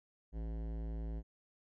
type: tone with hard clipping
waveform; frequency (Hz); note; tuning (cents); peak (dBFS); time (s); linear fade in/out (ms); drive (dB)
sine; 55.2; A1; +6; -40; 0.32-1.23; 50; 17
effects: none